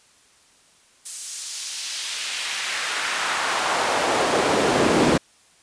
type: noise with high-pass filter sweep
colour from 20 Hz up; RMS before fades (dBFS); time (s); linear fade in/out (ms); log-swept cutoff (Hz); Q
brown; -23; 1.05-5.18; 10; 8300 to 250; 1.1
effects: white hiss -56 dBFS RMS until 5.62 s + resampled to 22050 Hz